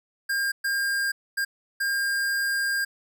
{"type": "tone bursts at uneven times", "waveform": "square", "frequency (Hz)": 1607, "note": "G6", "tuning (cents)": 43, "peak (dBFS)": -24, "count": 4, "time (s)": [[0.29, 0.52], [0.64, 1.12], [1.37, 1.45], [1.8, 2.85]], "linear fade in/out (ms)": 10, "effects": []}